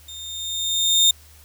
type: tone with level ramp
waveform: 30% pulse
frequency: 3642 Hz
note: A#7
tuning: 41 cents flat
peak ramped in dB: -33 to -9 dBFS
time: 0.08-1.11 s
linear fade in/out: 5 ms
effects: added 76 Hz sine -48 dBFS peak until 1.44 s + white hiss -51 dBFS RMS until 1.44 s